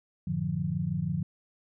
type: tone cluster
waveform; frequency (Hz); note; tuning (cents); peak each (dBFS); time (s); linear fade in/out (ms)
sine; 92.1 / 110.3 / 150.1 / 176.3; F#2 / A2 / D3 / F3; -7 / +5 / +38 / +17; -38 / -37 / -31 / -31; 0.27-1.23; 5
effects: none